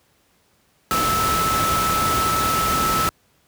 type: tone in noise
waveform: sine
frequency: 1309 Hz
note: E6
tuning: 13 cents flat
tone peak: -19 dBFS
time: 0.91-3.09 s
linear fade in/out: 0 ms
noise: pink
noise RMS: -23 dBFS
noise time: 0.91-3.09 s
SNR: +1 dB
effects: pink hiss -61 dBFS RMS until 3.47 s + high-pass 60 Hz 12 dB/octave